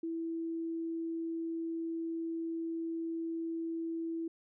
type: tone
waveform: sine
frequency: 329.6 Hz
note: E4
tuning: in tune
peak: -34 dBFS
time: 0.03-4.28 s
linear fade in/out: 5 ms
effects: none